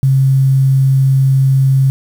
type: tone with quantisation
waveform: sine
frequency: 134.3 Hz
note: C3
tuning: 46 cents sharp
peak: -7 dBFS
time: 0.03-1.9 s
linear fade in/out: 0 ms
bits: 6
effects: none